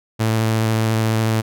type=tone with vibrato; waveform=sawtooth; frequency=111.2 Hz; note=A2; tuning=19 cents sharp; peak=-12 dBFS; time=0.19-1.42 s; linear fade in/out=20 ms; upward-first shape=sine; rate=14 Hz; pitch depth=14 cents each way; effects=none